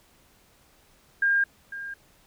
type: tone with echo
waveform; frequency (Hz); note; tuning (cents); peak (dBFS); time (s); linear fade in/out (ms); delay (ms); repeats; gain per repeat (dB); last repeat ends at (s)
sine; 1609; G6; +45; -19; 1.22-1.44; 5; 500; 1; -14; 1.94
effects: pink hiss -60 dBFS RMS until 2.26 s